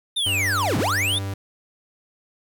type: linear two-way sweep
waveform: square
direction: down then up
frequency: 3700 to 85 to 3700 Hz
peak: -21 dBFS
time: 0.16-1.19 s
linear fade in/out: 10 ms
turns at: 0.78 s
type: tone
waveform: 45% pulse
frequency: 98 Hz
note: G2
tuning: in tune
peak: -26 dBFS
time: 0.26-1.34 s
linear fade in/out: 5 ms
effects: 9-bit